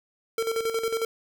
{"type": "tone with tremolo", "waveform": "square", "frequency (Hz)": 453, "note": "A#4", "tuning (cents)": -50, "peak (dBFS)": -24, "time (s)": [0.38, 1.05], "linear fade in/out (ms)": 2, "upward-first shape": "square", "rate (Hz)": 11, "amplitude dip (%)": 60, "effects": []}